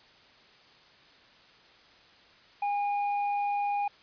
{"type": "tone with hard clipping", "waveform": "triangle", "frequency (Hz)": 815, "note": "G#5", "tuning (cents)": -33, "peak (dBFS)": -28, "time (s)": [2.62, 3.88], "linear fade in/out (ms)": 5, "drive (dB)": 8, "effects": ["white hiss -57 dBFS RMS until 4.02 s", "resampled to 11025 Hz"]}